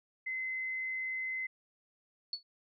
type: tone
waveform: sine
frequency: 2051 Hz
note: C7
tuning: 35 cents flat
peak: -34 dBFS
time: 0.26-1.47 s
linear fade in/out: 10 ms
type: tone with exponential decay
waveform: sine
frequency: 4427 Hz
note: C#8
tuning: 3 cents flat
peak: -30 dBFS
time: 2.33-2.43 s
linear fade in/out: 2 ms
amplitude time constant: 21 ms
effects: none